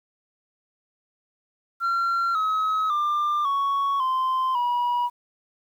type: tone with pitch steps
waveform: sine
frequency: 1370 / 1278.3 / 1192.7 / 1112.8 / 1038.3 / 968.7 Hz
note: F6 / D#6 / D6 / C#6 / C6 / B5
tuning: -34 / +46 / +26 / +6 / -14 / -34 cents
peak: -18 dBFS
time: 1.8-5.1 s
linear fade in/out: 50 ms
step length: 550 ms
effects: tanh soft clip ceiling -20 dBFS + 9-bit